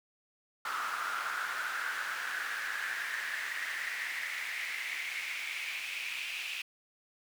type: noise with high-pass filter sweep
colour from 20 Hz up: brown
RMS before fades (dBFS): -37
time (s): 0.65-6.62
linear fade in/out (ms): 5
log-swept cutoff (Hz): 1300 to 2600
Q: 5.7
effects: none